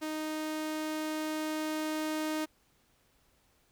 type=tone with level ramp; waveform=sawtooth; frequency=310.3 Hz; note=D#4; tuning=5 cents flat; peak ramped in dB=-30 to -27 dBFS; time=0.01-2.46 s; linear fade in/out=20 ms; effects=pink hiss -69 dBFS RMS until 3.71 s